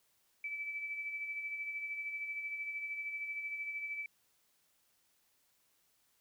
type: tone with tremolo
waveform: sine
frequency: 2310 Hz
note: D7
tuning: 29 cents flat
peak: -36 dBFS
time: 0.44-4.06 s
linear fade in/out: 2 ms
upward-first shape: sine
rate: 13 Hz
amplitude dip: 45%
effects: white hiss -74 dBFS RMS until 6.2 s